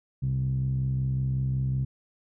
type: tone with low-pass filter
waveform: 10% pulse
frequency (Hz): 65.41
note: C2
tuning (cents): 0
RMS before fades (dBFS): -27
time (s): 0.22-1.85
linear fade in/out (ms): 10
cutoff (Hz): 140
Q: 5.3
effects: none